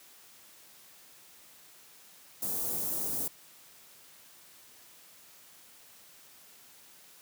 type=band-stop noise; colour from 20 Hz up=white; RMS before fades=-33 dBFS; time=2.42-3.28 s; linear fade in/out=5 ms; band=590 to 10000 Hz; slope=12 dB/octave; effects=white hiss -56 dBFS RMS until 7.21 s + high-pass 100 Hz 12 dB/octave